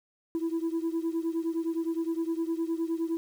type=beating tone pair; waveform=sine; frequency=326.6 / 336.3 Hz; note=E4 / E4; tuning=-16 / +35 cents; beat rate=9.7 Hz; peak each=-28 / -30 dBFS; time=0.35-3.17 s; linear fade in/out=0 ms; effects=tanh soft clip ceiling -24 dBFS + 9-bit